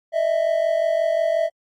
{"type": "tone pair together", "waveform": "triangle", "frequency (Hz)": [613.7, 659.3], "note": ["D#5", "E5"], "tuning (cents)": [-24, 0], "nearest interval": "minor second", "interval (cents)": 124, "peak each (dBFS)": [-21, -17], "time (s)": [0.12, 1.5], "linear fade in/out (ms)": 50, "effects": ["AAC 64 kbps"]}